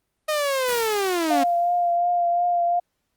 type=linear sweep; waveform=sawtooth; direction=down; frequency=622.3 to 265.1 Hz; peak=-17 dBFS; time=0.28-1.44 s; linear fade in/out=10 ms
type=noise with exponential decay; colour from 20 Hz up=white; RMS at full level=-30 dBFS; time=0.68-1.97 s; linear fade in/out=5 ms; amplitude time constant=280 ms
type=tone with vibrato; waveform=sine; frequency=698.5 Hz; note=F5; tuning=in tune; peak=-18 dBFS; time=1.3-2.8 s; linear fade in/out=10 ms; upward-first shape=triangle; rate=2.8 Hz; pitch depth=25 cents each way
effects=pink hiss -75 dBFS RMS until 3.16 s + Opus 32 kbps